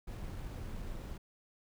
brown noise with sample-and-hold, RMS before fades -42 dBFS, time 0.07-1.18 s, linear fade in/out 10 ms, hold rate 11025 Hz, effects none

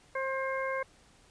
harmonic tone, 532 Hz, C5, 29 cents sharp, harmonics 1 / 2 / 3 / 4, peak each -33 / -36 / -38 / -39 dBFS, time 0.15-0.83 s, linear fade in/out 5 ms, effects pink hiss -61 dBFS RMS until 1.3 s + resampled to 22050 Hz

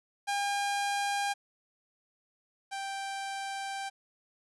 sawtooth tone pair in turn, 806 / 784.9 Hz, G5 / G5, +48 / +2 cents, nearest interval unison, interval 46 cents, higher first, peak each -25 / -31 dBFS, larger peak first, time 0.27-1.34 / 2.71-3.9 s, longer second, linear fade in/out 20 ms, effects resampled to 24000 Hz + 11-bit

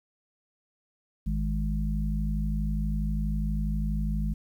harmonic tone, 52.3 Hz, G#1, 13 cents sharp, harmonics 1 / 3 / 4, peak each -27 / -32 / -33 dBFS, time 1.26-4.34 s, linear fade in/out 10 ms, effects 10-bit

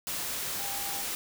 sine tone in noise, 798 Hz, G5, 31 cents sharp, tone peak -41 dBFS, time 0.59-1.02 s, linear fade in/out 0 ms, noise white, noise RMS -34 dBFS, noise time 0.07-1.15 s, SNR -10 dB, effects none

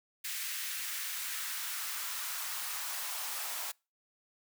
white noise with high-pass filter sweep, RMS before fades -38 dBFS, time 0.24-3.72 s, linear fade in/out 10 ms, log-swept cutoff 2000 to 770 Hz, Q 1.5, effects noise-tail reverb RT60 0.3 s tail -26 dB re dry

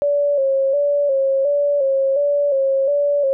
sine tone with vibrato, 558 Hz, C#5, 11 cents sharp, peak -14 dBFS, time 0.02-3.33 s, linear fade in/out 0 ms, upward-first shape square, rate 1.4 Hz, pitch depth 54 cents each way, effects none

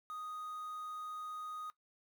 triangle tone with quantisation, 1244.5 Hz, D#6, in tune, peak -40 dBFS, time 0.1-1.7 s, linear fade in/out 0 ms, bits 10, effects noise-tail reverb RT60 0.1 s tail -17 dB re dry

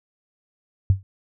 sine tone with exponential decay, 96.2 Hz, G2, 32 cents flat, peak -9 dBFS, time 0.9-1.03 s, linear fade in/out 0 ms, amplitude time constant 27 ms, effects none

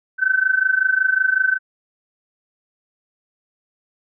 sine tone with amplitude modulation, 1528 Hz, G6, 45 cents flat, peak -11 dBFS, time 0.18-1.59 s, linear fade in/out 50 ms, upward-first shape sine, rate 25.4 Hz, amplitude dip 85%, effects none

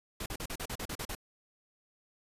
pink noise bursts, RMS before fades -38 dBFS, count 10, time 0.2-1.151 s, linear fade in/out 5 ms, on 60 ms, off 39 ms, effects resampled to 32000 Hz

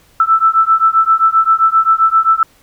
sine beating tone pair, 1318.5 / 1326.1 Hz, E6 / E6, 0 / +10 cents, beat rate 7.6 Hz, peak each -11 dBFS, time 0.2-2.43 s, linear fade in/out 2 ms, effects pink hiss -50 dBFS RMS until 2.62 s

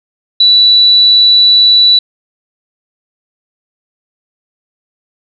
sine tone, 3951 Hz, B7, in tune, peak -3 dBFS, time 0.4-1.99 s, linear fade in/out 5 ms, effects none

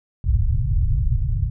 pink low-pass noise, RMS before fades -19 dBFS, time 0.24-1.5 s, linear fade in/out 5 ms, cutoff 130 Hz, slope 48 dB/octave, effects none

